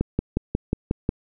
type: click train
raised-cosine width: 3 ms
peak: -8 dBFS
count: 7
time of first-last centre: 0.01-1.091 s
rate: 5.55 Hz
effects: none